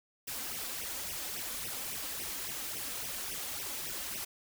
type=noise with flanger; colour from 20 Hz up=white; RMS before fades=-39 dBFS; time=0.27-4.25 s; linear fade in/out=10 ms; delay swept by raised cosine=0.34 to 3.94 ms; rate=3.6 Hz; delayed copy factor=+0.9; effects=none